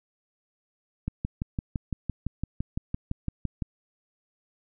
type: click train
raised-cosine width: 5 ms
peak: -16 dBFS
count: 16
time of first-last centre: 1.08-3.622 s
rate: 5.9 Hz
effects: none